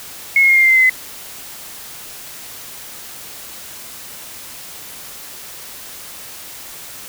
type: tone with pitch steps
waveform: sine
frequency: 2179 / 2158 / 2137 / 2116 / 2095 / 2075 / 2054 / 2034 Hz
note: C#7 / C#7 / C7 / C7 / C7 / C7 / C7 / C7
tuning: -30 / -47 / +36 / +19 / +2 / -15 / -33 / -50 cents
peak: -8 dBFS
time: 0.36-0.896 s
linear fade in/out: 2 ms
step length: 67 ms
effects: white hiss -34 dBFS RMS until 7.08 s